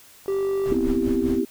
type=click train; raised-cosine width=1 ms; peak=-28 dBFS; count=33; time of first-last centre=0.26-0.934 s; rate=47.5 Hz
type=tone; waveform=triangle; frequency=390.7 Hz; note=G4; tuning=6 cents flat; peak=-19 dBFS; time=0.28-0.73 s; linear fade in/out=2 ms
type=noise with tremolo; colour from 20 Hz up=brown; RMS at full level=-29 dBFS; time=0.65-1.39 s; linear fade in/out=0 ms; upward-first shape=sine; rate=5 Hz; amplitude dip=75%
type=chord; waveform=sine; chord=C major seventh; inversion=third; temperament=equal; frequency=246.9 / 261.6 / 329.6 / 392 Hz; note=B3 / C4 / E4 / G4; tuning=0 / 0 / 0 / 0 cents; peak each=-25 dBFS; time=0.71-1.45 s; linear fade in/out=10 ms
effects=white hiss -50 dBFS RMS until 1.5 s